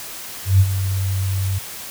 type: tone with ADSR envelope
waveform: sine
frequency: 96 Hz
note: G2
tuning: 36 cents flat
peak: -7 dBFS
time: 0.45-1.59 s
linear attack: 150 ms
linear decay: 50 ms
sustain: -11 dB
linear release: 11 ms
effects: white hiss -33 dBFS RMS until 1.9 s